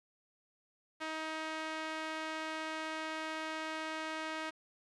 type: tone with band-pass filter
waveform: sawtooth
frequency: 315.8 Hz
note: D#4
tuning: 26 cents sharp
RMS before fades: -40 dBFS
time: 1-4.51 s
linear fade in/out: 20 ms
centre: 1800 Hz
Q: 0.79
effects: resampled to 24000 Hz + 11-bit

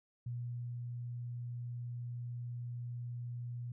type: tone with ADSR envelope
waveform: sine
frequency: 120.8 Hz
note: B2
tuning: 38 cents flat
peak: -37 dBFS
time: 0.26-3.72 s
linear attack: 6 ms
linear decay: 530 ms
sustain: -2 dB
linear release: 3 ms
effects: none

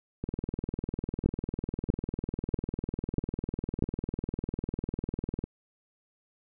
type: two click trains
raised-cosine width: 3 ms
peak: -19 / -12 dBFS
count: 105 / 5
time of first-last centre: 0.24-5.44 / 1.26-3.824 s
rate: 20 / 1.56 Hz
effects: none

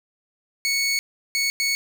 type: tone bursts at uneven times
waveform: 20% pulse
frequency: 2217 Hz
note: C#7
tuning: in tune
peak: -15 dBFS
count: 3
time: 0.65-0.99 / 1.35-1.5 / 1.6-1.75 s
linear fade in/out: 0 ms
effects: none

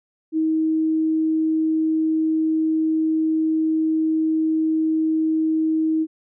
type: tone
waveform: sine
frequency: 317.1 Hz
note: D#4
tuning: 33 cents sharp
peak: -17 dBFS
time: 0.32-6.07 s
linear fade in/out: 50 ms
effects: none

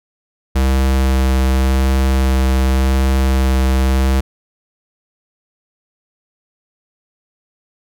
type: tone with vibrato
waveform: square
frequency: 65.8 Hz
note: C2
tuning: 10 cents sharp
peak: -12 dBFS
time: 0.55-4.21 s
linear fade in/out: 10 ms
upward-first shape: sine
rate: 0.89 Hz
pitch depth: 10 cents each way
effects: none

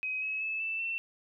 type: tone with pitch steps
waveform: sine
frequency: 2528 / 2568 / 2608 / 2649 / 2691 Hz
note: D#7 / E7 / E7 / E7 / E7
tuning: +27 / -46 / -19 / +8 / +35 cents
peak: -31 dBFS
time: 0.03-0.98 s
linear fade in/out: 0 ms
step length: 190 ms
effects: none

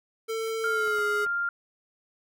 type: tone with pitch glide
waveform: square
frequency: 447.5 to 417.5 Hz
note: A4 to G#4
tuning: +29 to +9 cents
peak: -29 dBFS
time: 0.28-1.26 s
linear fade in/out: 20 ms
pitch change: -120 cents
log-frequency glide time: 0.63-1.03 s
type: tone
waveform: sine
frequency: 1396.9 Hz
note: F6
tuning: in tune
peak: -25 dBFS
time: 0.64-1.49 s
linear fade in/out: 2 ms
type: clicks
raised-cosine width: 0.5 ms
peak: -29 dBFS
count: 3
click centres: 0.876 / 0.987 / 1.265 s
effects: none

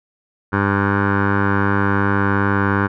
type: tone with low-pass filter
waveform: 15% pulse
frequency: 99.7 Hz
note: G2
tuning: 30 cents sharp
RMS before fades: -17 dBFS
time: 0.52-2.88 s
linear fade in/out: 20 ms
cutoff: 1400 Hz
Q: 8.9
effects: none

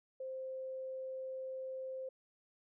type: tone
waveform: sine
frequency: 523.3 Hz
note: C5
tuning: in tune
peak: -40 dBFS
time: 0.2-2.09 s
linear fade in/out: 5 ms
effects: none

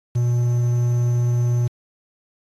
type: tone with quantisation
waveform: triangle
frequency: 120.7 Hz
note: B2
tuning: 39 cents flat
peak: -14 dBFS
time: 0.15-1.68 s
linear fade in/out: 10 ms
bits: 7
effects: AAC 32 kbps

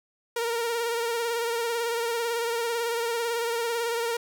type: tone with vibrato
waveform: sawtooth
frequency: 466.2 Hz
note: A#4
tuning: in tune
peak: -22 dBFS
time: 0.36-4.17 s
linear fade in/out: 5 ms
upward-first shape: sine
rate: 18 Hz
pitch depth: 40 cents each way
effects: none

